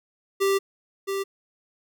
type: tone pair in turn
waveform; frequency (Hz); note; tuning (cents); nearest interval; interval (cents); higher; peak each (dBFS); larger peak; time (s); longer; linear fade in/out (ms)
square; 392 / 392; G4 / G4; 0 / 0; unison; 0; neither; -20 / -26; first; 0.4-0.59 / 1.07-1.24; first; 20
effects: none